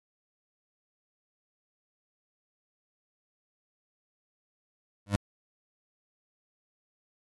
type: tone with exponential growth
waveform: 25% pulse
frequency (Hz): 101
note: G#2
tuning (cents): -48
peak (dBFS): -16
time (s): 5.06-5.16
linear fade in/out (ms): 5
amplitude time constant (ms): 20
effects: AAC 32 kbps